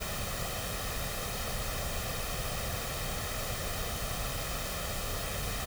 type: noise with comb filter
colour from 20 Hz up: pink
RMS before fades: -35 dBFS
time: 0-5.66 s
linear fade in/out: 20 ms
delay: 1.6 ms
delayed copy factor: +0.6
effects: none